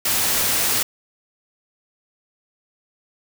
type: noise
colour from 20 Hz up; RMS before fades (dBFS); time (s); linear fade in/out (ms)
white; -20; 0.05-0.83; 5
effects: none